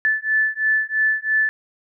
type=beating tone pair; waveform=sine; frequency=1745 / 1748 Hz; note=A6 / A6; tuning=-15 / -12 cents; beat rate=3 Hz; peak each=-20 dBFS; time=0.05-1.49 s; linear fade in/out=0 ms; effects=none